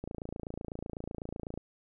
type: click train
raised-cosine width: 2 ms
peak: -25 dBFS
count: 44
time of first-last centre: 0.04-1.576 s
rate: 28 Hz
effects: none